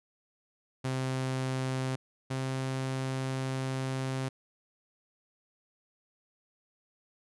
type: tone pair in turn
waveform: sawtooth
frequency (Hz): 130.81 / 132.02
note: C3 / C3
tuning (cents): 0 / +16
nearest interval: unison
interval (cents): 16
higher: second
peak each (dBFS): -26 / -27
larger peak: first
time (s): 0.84-1.96 / 2.3-4.29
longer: second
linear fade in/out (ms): 10
effects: resampled to 24000 Hz